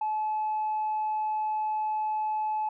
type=tone; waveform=sine; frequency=860 Hz; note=A5; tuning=40 cents flat; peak=-25 dBFS; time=0.01-2.69 s; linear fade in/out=5 ms; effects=tanh soft clip ceiling -23 dBFS